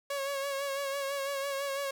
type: tone with vibrato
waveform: sawtooth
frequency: 554.4 Hz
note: C#5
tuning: in tune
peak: -28 dBFS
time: 0.1-1.91 s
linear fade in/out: 5 ms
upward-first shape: sine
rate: 6 Hz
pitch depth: 36 cents each way
effects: none